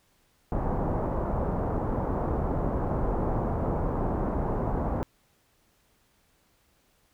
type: low-pass noise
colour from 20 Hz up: pink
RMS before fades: -28 dBFS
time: 0.52-5.03 s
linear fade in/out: 0 ms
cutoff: 1000 Hz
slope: 24 dB/octave
effects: pink hiss -67 dBFS RMS until 7.13 s